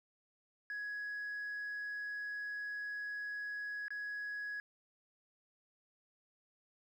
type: tone with dropouts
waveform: sine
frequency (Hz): 1672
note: G#6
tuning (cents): +11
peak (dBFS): -37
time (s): 0.7-4.6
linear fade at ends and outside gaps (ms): 1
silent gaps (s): 3.882-3.905
effects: tanh soft clip ceiling -37 dBFS + 12-bit